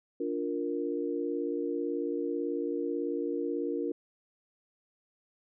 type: chord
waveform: sine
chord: Bb major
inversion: first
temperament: just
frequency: 291.4 / 349.6 / 466.2 Hz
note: D4 / F4 / Bb4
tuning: -13 / +2 / 0 cents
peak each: -34 dBFS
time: 0.2-3.92 s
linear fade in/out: 5 ms
effects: none